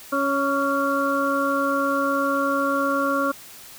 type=harmonic tone with a mistuned harmonic; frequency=277.2 Hz; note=C#4; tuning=in tune; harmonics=1 / 2 / 4 / 5; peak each=-25 / -25 / -25 / -25 dBFS; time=0.12-3.32 s; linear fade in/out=10 ms; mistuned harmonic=4; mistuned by=+22 cents; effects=white hiss -43 dBFS RMS until 3.78 s